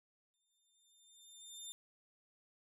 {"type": "tone with exponential growth", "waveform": "20% pulse", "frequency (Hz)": 3603, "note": "A7", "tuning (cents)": 40, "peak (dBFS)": -39, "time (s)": [0.34, 1.72], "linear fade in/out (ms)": 0, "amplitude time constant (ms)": 300, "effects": []}